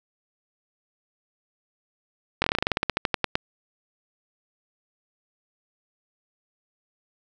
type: slowing click train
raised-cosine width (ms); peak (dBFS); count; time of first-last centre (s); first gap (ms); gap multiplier
0.3; -5; 18; 2.42-3.355; 21; 1.11
effects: none